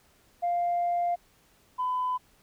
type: tone pair in turn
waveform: sine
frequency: 698.5 / 1005.3 Hz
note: F5 / B5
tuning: 0 / +30 cents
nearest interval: tritone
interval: 630 cents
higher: second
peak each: -23 / -25 dBFS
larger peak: first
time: 0.42-1.16 / 1.78-2.18 s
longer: first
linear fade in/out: 20 ms
effects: tanh soft clip ceiling -21 dBFS + pink hiss -63 dBFS RMS until 2.42 s